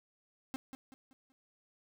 45% pulse tone with echo, 264.4 Hz, C4, 18 cents sharp, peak -36 dBFS, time 0.54-0.56 s, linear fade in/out 0 ms, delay 190 ms, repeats 4, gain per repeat -8 dB, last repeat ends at 1.32 s, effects none

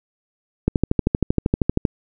click train, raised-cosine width 3 ms, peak -3 dBFS, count 16, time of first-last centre 0.68-1.852 s, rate 12.8 Hz, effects none

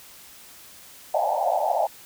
white band-pass noise, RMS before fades -23 dBFS, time 1.14-1.87 s, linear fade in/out 5 ms, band 560 to 870 Hz, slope 96 dB/octave, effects white hiss -47 dBFS RMS until 2.05 s

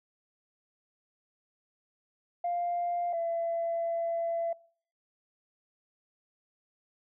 sine tone pair in turn, 698.5 / 672.7 Hz, F5 / E5, 0 / +35 cents, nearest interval minor second, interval 65 cents, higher first, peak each -27 / -28 dBFS, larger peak first, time 2.44-3.13 / 3.13-4.53 s, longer second, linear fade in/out 5 ms, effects noise-tail reverb RT60 0.5 s tail -23 dB re dry + tanh soft clip ceiling -24 dBFS

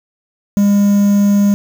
triangle tone with quantisation, 202.5 Hz, G#3, 43 cents flat, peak -6 dBFS, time 0.57-1.54 s, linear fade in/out 0 ms, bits 5, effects none

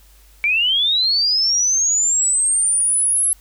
sine linear sweep, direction up, 2286 to 11070 Hz, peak -14 dBFS, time 0.44-3.33 s, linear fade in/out 0 ms, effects added 50 Hz sine -47 dBFS peak until 3.4 s + white hiss -53 dBFS RMS until 3.4 s

